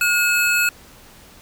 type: tone pair together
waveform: square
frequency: 1435 / 2584 Hz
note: F6 / E7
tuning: +47 / -35 cents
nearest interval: minor seventh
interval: 1018 cents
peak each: -19 dBFS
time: 0.01-0.69 s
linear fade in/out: 2 ms
effects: pink hiss -46 dBFS RMS until 1.41 s